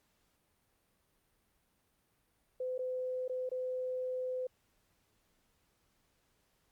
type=tone with dropouts; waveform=sine; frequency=509 Hz; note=C5; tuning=48 cents flat; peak=-34 dBFS; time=2.6-4.47 s; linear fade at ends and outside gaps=5 ms; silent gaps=2.78-2.79 / 3.28-3.295 / 3.492-3.515 s; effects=pink hiss -75 dBFS RMS until 6.71 s + Opus 48 kbps